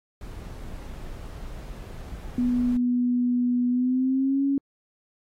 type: noise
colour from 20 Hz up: brown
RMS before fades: -37 dBFS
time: 0.21-2.77 s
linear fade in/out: 2 ms
type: tone with pitch glide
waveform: sine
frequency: 245.4 to 277 Hz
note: B3 to C#4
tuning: -11 to -1 cents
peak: -20 dBFS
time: 2.38-4.58 s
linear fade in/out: 2 ms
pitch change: +210 cents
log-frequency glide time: 3.69-4.44 s
effects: AAC 48 kbps